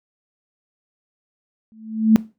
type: tone with exponential growth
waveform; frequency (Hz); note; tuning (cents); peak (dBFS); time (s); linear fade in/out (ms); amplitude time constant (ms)
sine; 220; A3; 0; -6; 1.72-2.16; 0; 94
effects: noise-tail reverb RT60 0.3 s tail -19 dB re dry